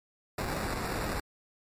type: noise with sample-and-hold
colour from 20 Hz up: pink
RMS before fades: -33 dBFS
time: 0.38-1.2 s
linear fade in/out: 5 ms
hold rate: 3150 Hz
effects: MP3 64 kbps